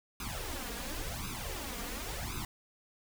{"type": "noise with flanger", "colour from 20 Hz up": "pink", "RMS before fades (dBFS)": -39, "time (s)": [0.2, 2.45], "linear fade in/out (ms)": 2, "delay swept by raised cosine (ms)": [0.79, 4.29], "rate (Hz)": 0.93, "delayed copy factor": 0.9, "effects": []}